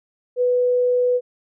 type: tone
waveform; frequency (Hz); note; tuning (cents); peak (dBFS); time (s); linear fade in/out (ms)
sine; 494.7; B4; +3; -15; 0.36-1.21; 50
effects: none